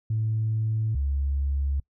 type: tone pair in turn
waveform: sine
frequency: 109.9 / 69.53 Hz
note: A2 / C#2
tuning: -2 / +6 cents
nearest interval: minor sixth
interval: 792 cents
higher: first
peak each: -22 dBFS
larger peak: neither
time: 0.1-0.95 / 0.95-1.8 s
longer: neither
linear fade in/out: 5 ms
effects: noise-tail reverb RT60 0.1 s tail -25 dB re dry + tanh soft clip ceiling -18 dBFS